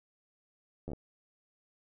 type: slowing click train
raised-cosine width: 2 ms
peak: -27 dBFS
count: 5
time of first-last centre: 0.88-0.933 s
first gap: 11 ms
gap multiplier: 1.13
effects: none

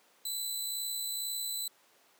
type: tone with amplitude modulation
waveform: 15% pulse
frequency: 4000 Hz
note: B7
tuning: 21 cents sharp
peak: -25 dBFS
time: 0.25-1.68 s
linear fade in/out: 5 ms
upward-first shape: sine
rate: 62.1 Hz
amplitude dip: 35%
effects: pink hiss -64 dBFS RMS until 2.19 s + high-pass 400 Hz 12 dB/octave

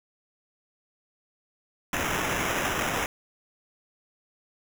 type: noise with sample-and-hold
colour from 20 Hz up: violet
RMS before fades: -28 dBFS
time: 1.93-3.06 s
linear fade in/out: 2 ms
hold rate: 4410 Hz
effects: none

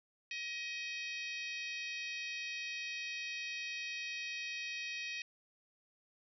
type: harmonic tone with a mistuned harmonic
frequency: 630 Hz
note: D#5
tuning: 21 cents sharp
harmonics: 3 / 4 / 5 / 6 / 7 / 8 / 9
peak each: -47 / -41 / -50 / -51 / -52 / -55 / -53 dBFS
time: 0.31-5.22 s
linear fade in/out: 2 ms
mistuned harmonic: 5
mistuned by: +19 cents
effects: none

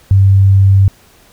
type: tone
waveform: sine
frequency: 97.4 Hz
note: G2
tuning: 11 cents flat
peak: -4 dBFS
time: 0.11-0.88 s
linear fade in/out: 0 ms
effects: pink hiss -46 dBFS RMS until 1.32 s

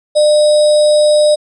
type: tone with sample-and-hold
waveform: sine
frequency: 601 Hz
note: D5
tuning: 40 cents sharp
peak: -6 dBFS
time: 0.15-1.36 s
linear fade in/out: 20 ms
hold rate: 4410 Hz
effects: resampled to 24000 Hz

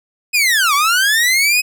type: linear two-way sweep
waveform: sawtooth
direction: down then up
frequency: 2552 to 1100 to 2552 Hz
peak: -8 dBFS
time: 0.33-1.62 s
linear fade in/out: 20 ms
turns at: 0.74 s
effects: none

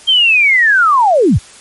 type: linear sweep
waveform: sine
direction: down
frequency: 3199 to 48.39 Hz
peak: -6 dBFS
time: 0.07-1.39 s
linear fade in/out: 20 ms
effects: white hiss -38 dBFS RMS until 1.6 s + MP3 48 kbps

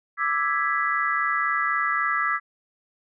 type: chord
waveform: sine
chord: E dominant seventh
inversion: third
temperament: equal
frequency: 1174.7 / 1318.5 / 1661.2 / 1975.5 Hz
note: D6 / E6 / G#6 / B6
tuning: 0 / 0 / 0 / 0 cents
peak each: -27 / -26 / -27 / -27 dBFS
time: 0.17-2.4 s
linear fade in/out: 50 ms
effects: none

